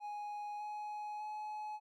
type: tone with pitch steps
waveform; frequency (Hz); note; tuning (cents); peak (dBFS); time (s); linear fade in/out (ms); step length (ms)
triangle; 830.6 / 839.8 / 849; G#5 / G#5 / G#5; 0 / +19 / +38; -38; 0-1.8; 50; 600
effects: MP3 96 kbps